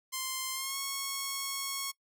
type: tone with pitch glide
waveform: 5% pulse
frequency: 1046.5 to 1097.9 Hz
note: C6 to C#6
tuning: 0 to -17 cents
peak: -22 dBFS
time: 0.12-1.92 s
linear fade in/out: 20 ms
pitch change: +83 cents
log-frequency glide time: 0.53-0.77 s
effects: noise-tail reverb RT60 0.1 s tail -22 dB re dry